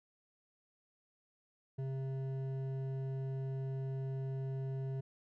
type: tone with hard clipping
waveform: sine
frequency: 133.7 Hz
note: C3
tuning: 38 cents sharp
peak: -38 dBFS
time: 1.78-5.01 s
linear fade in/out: 10 ms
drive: 9 dB
effects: none